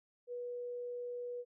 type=tone; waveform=sine; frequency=487.1 Hz; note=B4; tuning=24 cents flat; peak=-39 dBFS; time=0.27-1.45 s; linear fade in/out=50 ms; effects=none